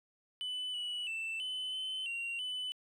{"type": "tone with pitch steps", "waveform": "sine", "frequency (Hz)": [2999, 2945, 2663, 3025, 3051, 2756, 3003], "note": ["F#7", "F#7", "E7", "F#7", "G7", "F7", "F#7"], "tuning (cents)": [23, -9, 17, 38, -48, -24, 25], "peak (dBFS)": -33, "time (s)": [0.41, 2.72], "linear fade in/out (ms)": 0, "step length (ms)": 330, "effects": ["tanh soft clip ceiling -35 dBFS", "12-bit"]}